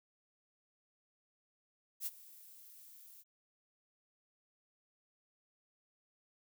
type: noise with ADSR envelope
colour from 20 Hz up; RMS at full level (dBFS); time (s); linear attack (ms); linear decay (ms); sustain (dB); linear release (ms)
violet; -37; 2-3.24; 61; 36; -20; 38
effects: none